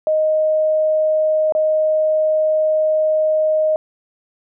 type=tone with dropouts; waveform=sine; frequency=622.3 Hz; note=D#5; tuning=in tune; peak=-13 dBFS; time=0.07-3.76 s; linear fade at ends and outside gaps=1 ms; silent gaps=1.523-1.55 s; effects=none